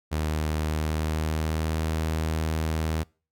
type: tone with pitch glide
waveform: sawtooth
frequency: 77.4 to 79.35 Hz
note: D#2 to D#2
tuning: -9 to +35 cents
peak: -21 dBFS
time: 0.11-3.04 s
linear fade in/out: 20 ms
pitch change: +44 cents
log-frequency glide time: 0.65-1.82 s
effects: noise-tail reverb RT60 0.4 s tail -26 dB re dry